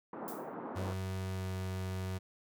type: band-pass noise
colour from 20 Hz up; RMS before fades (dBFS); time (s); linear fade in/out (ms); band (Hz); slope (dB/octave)
pink; -43; 0.13-0.93; 2; 210 to 1200; 24
type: noise with exponential decay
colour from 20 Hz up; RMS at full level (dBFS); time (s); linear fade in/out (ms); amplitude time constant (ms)
violet; -43; 0.28-0.55; 0; 58
type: tone with pitch glide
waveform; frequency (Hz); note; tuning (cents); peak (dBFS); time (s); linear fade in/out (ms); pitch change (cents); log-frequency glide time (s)
35% pulse; 94.4 to 93.64; F#2 to F#2; +35 to +21; -34; 0.75-2.19; 20; -14; 1.28-1.47
effects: none